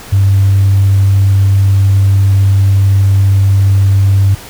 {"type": "tone", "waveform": "sine", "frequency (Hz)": 98, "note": "G2", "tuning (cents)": 0, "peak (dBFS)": -4, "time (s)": [0.12, 4.35], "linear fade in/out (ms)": 10, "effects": ["tanh soft clip ceiling -1 dBFS", "pink hiss -31 dBFS RMS until 4.49 s"]}